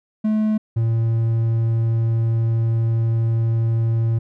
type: tone pair in turn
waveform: triangle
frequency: 215.3 / 114.05 Hz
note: A3 / A#2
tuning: -37 / -37 cents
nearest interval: major seventh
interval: 1100 cents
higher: first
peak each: -14 dBFS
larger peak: neither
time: 0.24-0.58 / 0.76-4.19 s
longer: second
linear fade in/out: 10 ms
effects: none